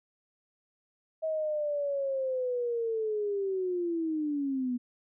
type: linear sweep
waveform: sine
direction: down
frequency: 641 to 241.3 Hz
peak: -28 dBFS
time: 1.22-4.78 s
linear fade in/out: 20 ms
effects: none